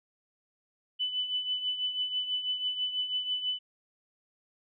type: tone with tremolo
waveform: sine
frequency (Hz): 2997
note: F#7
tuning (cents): +22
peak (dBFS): -26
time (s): 0.99-3.59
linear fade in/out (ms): 20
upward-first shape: triangle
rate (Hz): 6.1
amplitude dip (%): 70
effects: none